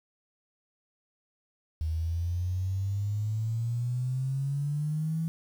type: exponential sweep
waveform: sine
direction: up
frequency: 78.2 to 164.81 Hz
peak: -27 dBFS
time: 1.81-5.28 s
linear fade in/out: 0 ms
effects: 9-bit